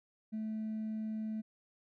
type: tone with hard clipping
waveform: triangle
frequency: 217.8 Hz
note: A3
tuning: 17 cents flat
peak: -35 dBFS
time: 0.32-1.42 s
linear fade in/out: 20 ms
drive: 2 dB
effects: none